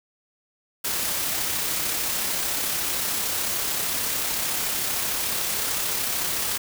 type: noise with amplitude modulation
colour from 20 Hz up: white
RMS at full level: -25 dBFS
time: 0.84-6.58 s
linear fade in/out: 10 ms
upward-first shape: sine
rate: 33.5 Hz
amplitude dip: 25%
effects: none